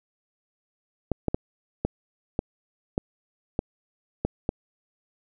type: clicks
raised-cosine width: 2 ms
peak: -10 dBFS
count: 9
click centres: 1.117 / 1.283 / 1.345 / 1.85 / 2.391 / 2.979 / 3.591 / 4.25 / 4.491 s
effects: none